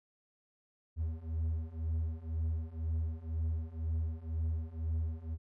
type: beating tone pair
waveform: triangle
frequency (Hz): 79.3 / 81.3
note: D#2 / E2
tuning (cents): +33 / -23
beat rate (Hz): 2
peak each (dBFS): -35 / -33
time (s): 0.96-5.38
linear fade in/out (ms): 50
effects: none